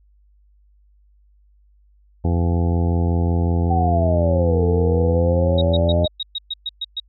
harmonic tone, 85.4 Hz, F2, 38 cents flat, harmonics 1 / 2 / 3 / 4 / 5 / 6 / 8 / 9 / 10, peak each -17 / -23 / -27 / -29 / -31 / -33 / -35 / -36 / -37 dBFS, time 2.24-6.06 s, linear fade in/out 10 ms
sine linear two-way sweep, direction down then up, 772 to 440 to 617 Hz, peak -19 dBFS, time 3.7-6.08 s, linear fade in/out 10 ms, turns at 4.66 s
sine tone bursts, 3786 Hz, A#7, 26 cents sharp, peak -22 dBFS, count 10, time 5.58-7 s, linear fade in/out 5 ms, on 34 ms, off 120 ms
effects added 50 Hz sine -52 dBFS peak until 7.08 s

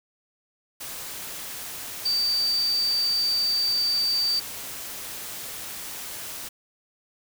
sine tone in noise, 4630 Hz, D8, 25 cents flat, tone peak -21 dBFS, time 2.05-4.4 s, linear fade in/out 10 ms, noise white, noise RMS -36 dBFS, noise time 0.8-6.49 s, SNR +12 dB, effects none

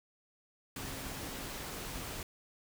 sine tone in noise, 270 Hz, C#4, 45 cents flat, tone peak -51 dBFS, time 0.76-1.45 s, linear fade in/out 2 ms, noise pink, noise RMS -42 dBFS, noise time 0.76-2.23 s, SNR -12 dB, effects none

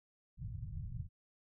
white low-pass noise, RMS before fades -43 dBFS, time 0.37-1.09 s, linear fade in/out 50 ms, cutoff 150 Hz, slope 48 dB/octave, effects none

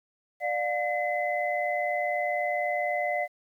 sine tone cluster, 592 / 712 / 2032 Hz, D5 / F5 / B6, +14 / +33 / +49 cents, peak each -30 / -29 / -31 dBFS, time 0.4-3.28 s, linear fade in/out 50 ms, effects 10-bit

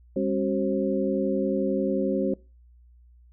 sine tone cluster, 201 / 272.3 / 375.3 / 534 Hz, G3 / C#4 / F#4 / C5, +44 / -31 / +25 / +35 cents, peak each -28 dBFS, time 0.16-2.34 s, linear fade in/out 5 ms, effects noise-tail reverb RT60 0.3 s tail -23 dB re dry + added 60 Hz sine -51 dBFS peak until 3.32 s

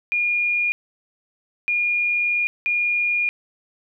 sine tone bursts at uneven times, 2427 Hz, D#7, 44 cents flat, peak -18 dBFS, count 3, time 0.12-0.72 / 1.68-2.47 / 2.66-3.29 s, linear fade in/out 0 ms, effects none

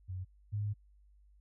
sine tone pair in turn, 92.5 / 103.83 Hz, F#2 / G#2, 0 / 0 cents, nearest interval major second, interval 200 cents, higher second, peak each -37 / -32 dBFS, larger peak second, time 0.08-0.25 / 0.52-0.74 s, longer second, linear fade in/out 20 ms, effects added 50 Hz sine -60 dBFS peak until 1.4 s

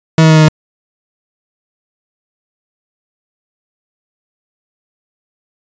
40% pulse tone with pitch steps, 160.5 / 159.02 / 157.56 / 156.11 / 154.67 Hz, E3 / D#3 / D#3 / D#3 / D#3, -46 / +38 / +22 / +6 / -10 cents, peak -3 dBFS, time 0.18-0.485 s, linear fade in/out 2 ms, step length 61 ms, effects resampled to 16000 Hz

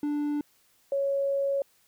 triangle / sine tone pair in turn, 293.7 / 554.4 Hz, D4 / C#5, 0 / 0 cents, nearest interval major seventh, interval 1100 cents, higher second, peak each -24 dBFS, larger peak neither, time 0.03-0.41 / 0.92-1.62 s, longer second, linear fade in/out 2 ms, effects white hiss -65 dBFS RMS until 1.87 s

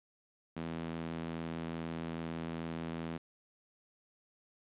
sawtooth tone with high-pass filter, 82.41 Hz, E2, in tune, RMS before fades -40 dBFS, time 0.56-3.18 s, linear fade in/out 10 ms, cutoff 200 Hz, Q 1.8, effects resampled to 8000 Hz + 11-bit

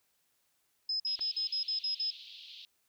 sine tone bursts, 5100 Hz, D#8, 42 cents sharp, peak -30 dBFS, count 8, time 0.89-2.106 s, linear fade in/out 5 ms, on 110 ms, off 48 ms
white band-pass noise, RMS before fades -50 dBFS, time 1.07-2.65 s, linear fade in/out 0 ms, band 2900 to 4300 Hz, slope 48 dB/octave
clicks, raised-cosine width 0.3 ms, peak -34 dBFS, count 2, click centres 1.192 / 1.195 s
effects white hiss -75 dBFS RMS until 2.88 s

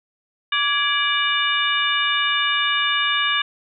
sine tone cluster, 1158 / 1670 / 2336 / 2915 / 3598 Hz, D6 / G#6 / D7 / F#7 / A7, -25 / +9 / -10 / -26 / +38 cents, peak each -24 / -23 / -25 / -23 / -25 dBFS, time 0.52-3.42 s, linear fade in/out 5 ms, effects none

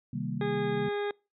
sine chord, C minor seventh, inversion none, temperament equal, 130.81 / 155.56 / 196 / 233.1 Hz, C3 / Eb3 / G3 / Bb3, 0 / 0 / 0 / 0 cents, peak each -36 dBFS, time 0.13-0.89 s, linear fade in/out 5 ms
harmonic tone, 410 Hz, G#4, 22 cents flat, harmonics 1 / 2 / 3 / 4 / 5 / 6 / 8 / 9, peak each -30 / -38 / -44 / -41 / -45 / -50 / -51 / -48 dBFS, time 0.41-1.11 s, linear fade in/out 2 ms
effects noise-tail reverb RT60 0.3 s tail -26 dB re dry

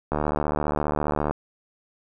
click train, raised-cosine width 1 ms, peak -10 dBFS, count 90, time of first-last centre 0.12-1.31 s, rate 74.8 Hz, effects none

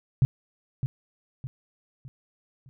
sine tone with echo, 130.81 Hz, C3, in tune, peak -15 dBFS, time 0.22-0.25 s, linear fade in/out 0 ms, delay 610 ms, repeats 4, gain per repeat -8 dB, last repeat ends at 2.69 s, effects none

